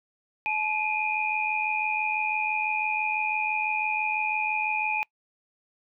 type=tone cluster; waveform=sine; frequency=861 / 2408 / 2494 Hz; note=A5 / D7 / D#7; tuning=-38 / +43 / +3 cents; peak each=-29 dBFS; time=0.46-5.03 s; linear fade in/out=0 ms; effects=noise-tail reverb RT60 0.1 s tail -25 dB re dry